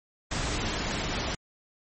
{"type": "noise", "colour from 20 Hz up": "pink", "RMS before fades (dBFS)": -30, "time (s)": [0.31, 1.35], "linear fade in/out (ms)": 5, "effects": ["MP3 32 kbps"]}